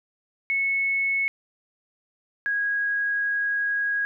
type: tone pair in turn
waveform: sine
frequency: 2200 / 1648.1 Hz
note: C#7 / G#6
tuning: -14 / -14 cents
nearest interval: perfect fourth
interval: 500 cents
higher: first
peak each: -21 / -22 dBFS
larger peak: first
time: 0.5-1.28 / 2.46-4.05 s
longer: second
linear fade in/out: 0 ms
effects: none